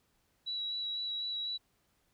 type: tone with vibrato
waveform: sine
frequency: 3908 Hz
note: B7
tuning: 19 cents flat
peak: -34 dBFS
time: 0.46-1.58 s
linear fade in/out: 20 ms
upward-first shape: sine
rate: 4 Hz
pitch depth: 15 cents each way
effects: pink hiss -74 dBFS RMS until 2.13 s